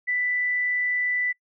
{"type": "tone", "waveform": "sine", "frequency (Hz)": 1983, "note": "B6", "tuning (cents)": 7, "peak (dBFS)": -22, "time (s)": [0.07, 1.33], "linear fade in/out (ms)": 20, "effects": ["noise-tail reverb RT60 0.1 s tail -24 dB re dry"]}